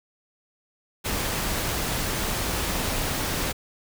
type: noise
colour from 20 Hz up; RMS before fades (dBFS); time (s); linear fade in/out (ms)
pink; -27; 1.04-3.53; 20
effects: none

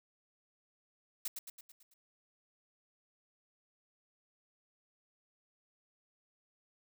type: noise with echo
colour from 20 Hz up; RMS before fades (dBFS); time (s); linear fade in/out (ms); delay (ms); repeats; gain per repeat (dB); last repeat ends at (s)
blue; -37; 1.25-1.28; 5; 110; 6; -5; 1.94
effects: none

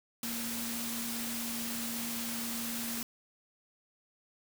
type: tone in noise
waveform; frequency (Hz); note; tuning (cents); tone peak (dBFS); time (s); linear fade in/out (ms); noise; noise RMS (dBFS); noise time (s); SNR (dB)
sine; 233.1; A#3; 0; -39; 0.23-3.03; 2; white; -38; 0.23-3.03; -4
effects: none

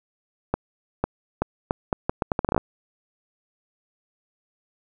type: accelerating click train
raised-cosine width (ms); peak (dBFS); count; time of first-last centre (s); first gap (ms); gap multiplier
1; -7; 15; 0.54-2.579; 500; 0.76
effects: none

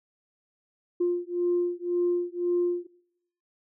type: beating tone pair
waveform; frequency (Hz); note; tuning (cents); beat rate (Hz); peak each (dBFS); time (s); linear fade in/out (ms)
sine; 350.6 / 352.5; F4 / F4; +7 / +16; 1.9; -26; 1-2.87; 10
effects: noise-tail reverb RT60 0.7 s tail -19 dB re dry + tanh soft clip ceiling -17 dBFS

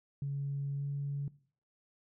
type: tone with pitch glide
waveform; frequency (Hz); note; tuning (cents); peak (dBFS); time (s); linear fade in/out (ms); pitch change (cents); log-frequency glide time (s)
sine; 140.3 to 141.52; C#3 to C#3; +21 to +36; -32; 0.22-1.28; 2; +15; 0.76-0.84
effects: noise-tail reverb RT60 0.5 s tail -20 dB re dry + tanh soft clip ceiling -28 dBFS

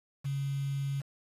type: tone with quantisation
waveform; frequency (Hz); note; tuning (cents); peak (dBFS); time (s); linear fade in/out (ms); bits
sine; 138.59; C#3; 0; -30; 0.24-1.02; 20; 8
effects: resampled to 32000 Hz

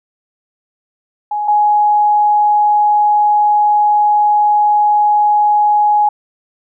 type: tone pair in turn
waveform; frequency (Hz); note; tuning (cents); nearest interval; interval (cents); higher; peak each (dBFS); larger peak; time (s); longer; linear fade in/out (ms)
sine; 836 / 836; G#5 / G#5; +11 / +11; unison; 0; neither; -15 / -8; second; 1.31-1.48 / 1.48-6.09; second; 5
effects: none

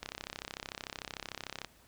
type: click train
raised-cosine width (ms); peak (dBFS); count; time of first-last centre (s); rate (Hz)
0.2; -21; 55; 0.03-1.647; 33.4
effects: pink hiss -62 dBFS RMS until 1.87 s

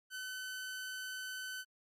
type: tone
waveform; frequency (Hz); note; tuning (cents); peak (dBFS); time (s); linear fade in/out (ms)
sawtooth; 1516; F#6; +42; -37; 0.1-1.65; 50
effects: MP3 64 kbps

